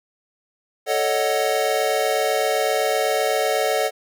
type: chord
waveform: square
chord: D# half-diminished seventh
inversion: second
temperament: equal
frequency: 440 / 554.4 / 622.3 / 740 Hz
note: A4 / C#5 / D#5 / F#5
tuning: 0 / 0 / 0 / 0 cents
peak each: -25 dBFS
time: 0.86-3.91 s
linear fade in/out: 50 ms
effects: none